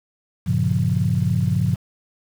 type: chord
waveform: sine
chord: G half-diminished seventh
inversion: none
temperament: just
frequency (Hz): 98 / 117.6 / 141.12 / 176.4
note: G2 / Bb2 / Db3 / F3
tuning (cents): 0 / +16 / +31 / +18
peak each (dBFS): -22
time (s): 0.46-1.76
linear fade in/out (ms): 20
effects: tanh soft clip ceiling -7 dBFS + 7-bit